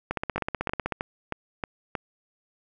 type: two click trains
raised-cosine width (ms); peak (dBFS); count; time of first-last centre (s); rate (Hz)
0.5; -13 / -12; 6 / 14; 0.38-1.952 / 0.11-0.922; 3.18 / 16
effects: none